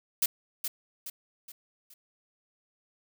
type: noise with echo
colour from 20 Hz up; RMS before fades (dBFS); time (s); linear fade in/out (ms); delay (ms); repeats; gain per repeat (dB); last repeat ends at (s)
blue; -25; 0.22-0.26; 5; 420; 4; -7; 1.94
effects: none